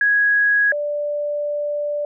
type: tone pair in turn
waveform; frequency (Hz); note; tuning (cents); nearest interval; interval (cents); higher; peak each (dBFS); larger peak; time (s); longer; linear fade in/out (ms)
sine; 1661.2 / 587.3; G#6 / D5; 0 / 0; octave + tritone; 1800; first; -13 / -20; first; 0.01-0.72 / 0.72-2.05; second; 2
effects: none